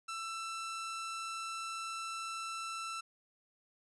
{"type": "tone", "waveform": "sawtooth", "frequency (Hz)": 1333, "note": "E6", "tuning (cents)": 19, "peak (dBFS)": -35, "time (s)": [0.08, 3.01], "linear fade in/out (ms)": 10, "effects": ["resampled to 24000 Hz"]}